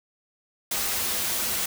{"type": "noise with comb filter", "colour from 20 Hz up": "white", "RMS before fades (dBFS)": -27, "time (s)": [0.71, 1.66], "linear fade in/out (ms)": 5, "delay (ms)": 6.9, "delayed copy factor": -0.5, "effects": []}